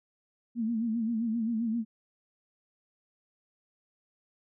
sine tone with vibrato, 227.4 Hz, A#3, 43 cents flat, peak -27 dBFS, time 0.55-1.85 s, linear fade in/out 50 ms, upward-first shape sine, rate 7.6 Hz, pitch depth 82 cents each way, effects none

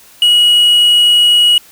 triangle tone with quantisation, 2908 Hz, F#7, 31 cents flat, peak -4 dBFS, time 0.22-1.58 s, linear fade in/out 2 ms, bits 5, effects white hiss -42 dBFS RMS until 1.71 s

